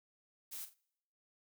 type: noise with echo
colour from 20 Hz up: blue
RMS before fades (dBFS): -45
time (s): 0.51-0.66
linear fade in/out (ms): 20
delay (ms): 44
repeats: 2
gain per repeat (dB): -11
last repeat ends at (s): 0.748
effects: noise-tail reverb RT60 0.8 s tail -26 dB re dry